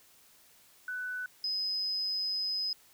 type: tone pair in turn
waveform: sine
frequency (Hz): 1494 / 5046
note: F#6 / D#8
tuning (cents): +16 / +23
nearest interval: octave + major sixth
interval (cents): 2107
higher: second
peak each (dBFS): -34 / -30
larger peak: second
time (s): 0.88-1.26 / 1.44-2.73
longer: second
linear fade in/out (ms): 2
effects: white hiss -61 dBFS RMS until 2.93 s